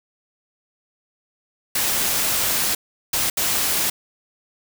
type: noise bursts at uneven times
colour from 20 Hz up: white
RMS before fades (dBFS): -21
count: 3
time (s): 1.75-2.75 / 3.13-3.3 / 3.37-3.9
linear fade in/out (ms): 5
effects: none